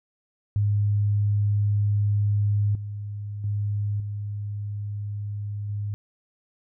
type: tone with level steps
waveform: sine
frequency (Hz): 103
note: G#2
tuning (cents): -14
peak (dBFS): -19 / -30 / -23 / -28 / -26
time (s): 0.56-5.94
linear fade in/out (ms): 0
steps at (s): 2.75 / 3.44 / 4 / 5.69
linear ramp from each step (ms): 2
effects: none